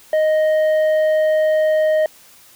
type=tone with tanh clipping; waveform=sine; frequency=622 Hz; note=D#5; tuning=1 cent flat; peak=-14 dBFS; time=0.13-2.06 s; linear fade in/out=2 ms; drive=6 dB; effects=white hiss -47 dBFS RMS until 2.55 s